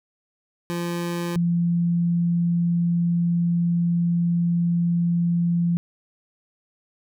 25% pulse / sine tone pair in turn, 172.5 / 171.59 Hz, F3 / F3, -21 / -30 cents, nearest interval unison, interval 9 cents, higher first, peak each -21 / -18 dBFS, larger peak second, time 0.7-1.36 / 1.36-5.77 s, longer second, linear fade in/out 0 ms, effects none

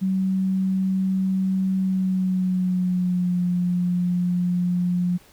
sine tone with pitch glide, 189.5 to 177.83 Hz, F#3 to F3, +42 to +32 cents, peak -19 dBFS, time 0.01-5.18 s, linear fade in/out 20 ms, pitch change -110 cents, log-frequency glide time 1.77-3.42 s, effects pink hiss -53 dBFS RMS until 5.32 s

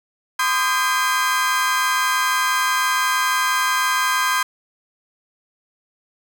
35% pulse tone cluster, 1024 / 1155 / 1241 / 1595 Hz, C6 / D6 / D#6 / G6, -38 / -29 / -5 / +30 cents, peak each -19 / -28 / -23 / -20 dBFS, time 0.39-4.43 s, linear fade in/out 5 ms, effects 8-bit

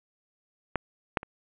clicks, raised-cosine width 0.5 ms, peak -10 / -9 / -25 dBFS, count 3, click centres 0.757 / 1.172 / 1.231 s, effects resampled to 8000 Hz + 7-bit

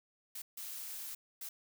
blue noise bursts at uneven times, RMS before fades -44 dBFS, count 3, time 0.35-0.42 / 0.57-1.15 / 1.41-1.49 s, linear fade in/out 5 ms, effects none

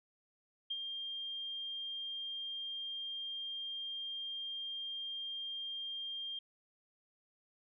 sine tone with ADSR envelope, 3200 Hz, G7, 35 cents sharp, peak -34 dBFS, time 0.7-6.39 s, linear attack 10 ms, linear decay 46 ms, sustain -5 dB, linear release 4 ms, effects none

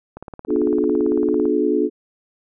click train, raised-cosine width 1 ms, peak -20 dBFS, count 24, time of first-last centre 0.17-1.455 s, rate 17.9 Hz
sine chord, B diminished seventh, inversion none, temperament just, 246.9 / 296.3 / 355.6 / 426.7 Hz, B3 / D4 / F4 / Ab4, 0 / +15 / +31 / +47 cents, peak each -24 / -20 / -21 / -20 dBFS, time 0.47-1.9 s, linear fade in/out 50 ms
effects none

